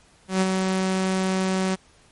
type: tone with ADSR envelope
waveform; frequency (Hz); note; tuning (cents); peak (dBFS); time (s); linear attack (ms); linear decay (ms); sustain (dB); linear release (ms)
sawtooth; 188.5; F#3; +32; -13; 0.28-1.76; 130; 34; -4; 21
effects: pink hiss -56 dBFS RMS until 2.11 s + MP3 48 kbps